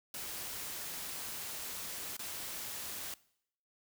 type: noise with dropouts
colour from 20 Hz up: white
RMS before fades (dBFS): -42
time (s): 0.14-3.14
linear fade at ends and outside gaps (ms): 2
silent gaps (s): 2.168-2.192
effects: noise-tail reverb RT60 0.7 s tail -21 dB re dry